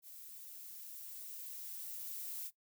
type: noise with level ramp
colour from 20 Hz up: violet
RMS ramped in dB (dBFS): -53 to -43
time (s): 0.02-2.51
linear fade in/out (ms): 50
effects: noise-tail reverb RT60 0.1 s tail -17 dB re dry